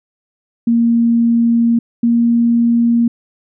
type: tone pair in turn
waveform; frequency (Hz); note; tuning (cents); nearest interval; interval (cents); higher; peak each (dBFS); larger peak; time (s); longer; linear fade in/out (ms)
sine; 233.1 / 234.6; A#3 / A#3; 0 / +11; unison; 11; second; -9; neither; 0.67-1.79 / 2.03-3.08; first; 5
effects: none